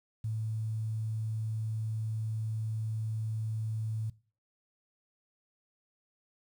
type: tone with quantisation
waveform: sine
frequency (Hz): 110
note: A2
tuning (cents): 0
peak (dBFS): -31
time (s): 0.24-4.1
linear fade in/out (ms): 5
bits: 10
effects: noise-tail reverb RT60 0.4 s tail -21 dB re dry